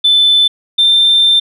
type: tone pair in turn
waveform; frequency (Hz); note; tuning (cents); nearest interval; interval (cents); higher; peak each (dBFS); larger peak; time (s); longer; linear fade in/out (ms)
sine; 3520 / 3577; A7 / A7; 0 / +28; unison; 28; second; -5; neither; 0.04-0.48 / 0.78-1.4; second; 10
effects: tanh soft clip ceiling -2 dBFS